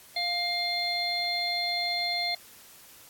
harmonic tone, 700 Hz, F5, 4 cents sharp, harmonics 1 / 3 / 5 / 6, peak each -33 / -33 / -37 / -29 dBFS, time 0.16-2.35 s, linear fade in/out 5 ms, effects white hiss -52 dBFS RMS until 3.09 s + AAC 64 kbps

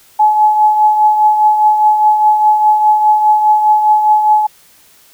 sine tone with tremolo, 852 Hz, G#5, 44 cents sharp, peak -4 dBFS, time 0.19-4.47 s, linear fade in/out 10 ms, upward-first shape triangle, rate 4.9 Hz, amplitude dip 55%, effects white hiss -46 dBFS RMS until 5.13 s

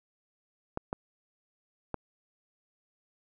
clicks, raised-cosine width 1 ms, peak -18 dBFS, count 3, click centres 0.774 / 0.929 / 1.943 s, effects none

